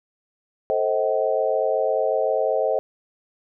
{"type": "chord", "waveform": "sine", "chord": "A diminished seventh", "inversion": "none", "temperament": "just", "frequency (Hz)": [440, 528, 633.6, 760.3], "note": ["A4", "C5", "Eb5", "Gb5"], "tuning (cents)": [0, 16, 31, 47], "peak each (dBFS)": [-25, -23, -23, -28], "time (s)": [0.7, 2.79], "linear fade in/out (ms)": 0, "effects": []}